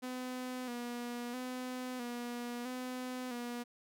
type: tone with vibrato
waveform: sawtooth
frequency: 246.9 Hz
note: B3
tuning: in tune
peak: -35 dBFS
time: 0.02-3.64 s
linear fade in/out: 20 ms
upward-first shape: square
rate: 0.76 Hz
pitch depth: 43 cents each way
effects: none